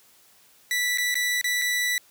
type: tone with dropouts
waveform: sawtooth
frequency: 1968 Hz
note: B6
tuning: 7 cents flat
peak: -19 dBFS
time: 0.71-1.98 s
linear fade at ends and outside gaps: 1 ms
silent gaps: 0.975-0.983 / 1.143-1.154 / 1.413-1.443 / 1.616-1.619 s
effects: white hiss -57 dBFS RMS until 2.1 s + high-pass 80 Hz 12 dB/octave